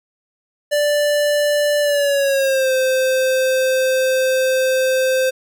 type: tone with pitch glide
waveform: square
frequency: 587.3 to 520.2 Hz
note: D5 to C5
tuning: 0 to -10 cents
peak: -15 dBFS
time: 0.71-5.31 s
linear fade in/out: 20 ms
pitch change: -210 cents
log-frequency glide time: 1.81-2.73 s
effects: none